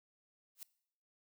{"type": "noise with exponential growth", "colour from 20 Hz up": "blue", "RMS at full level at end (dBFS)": -43, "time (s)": [0.55, 0.63], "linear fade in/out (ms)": 1, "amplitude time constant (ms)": 17, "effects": ["noise-tail reverb RT60 0.7 s tail -21 dB re dry"]}